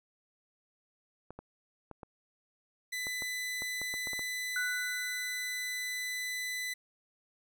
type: clicks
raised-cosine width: 1 ms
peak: -30 dBFS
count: 12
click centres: 1.306 / 1.39 / 1.913 / 2.032 / 3.069 / 3.222 / 3.621 / 3.816 / 3.94 / 4.072 / 4.133 / 4.193 s
type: tone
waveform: sawtooth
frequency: 2000 Hz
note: B6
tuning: 21 cents sharp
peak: -31 dBFS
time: 2.92-6.74 s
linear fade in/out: 10 ms
type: tone with exponential decay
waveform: sine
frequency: 1480 Hz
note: F#6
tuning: in tune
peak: -30 dBFS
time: 4.56-6.31 s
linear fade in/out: 2 ms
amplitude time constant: 380 ms
effects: none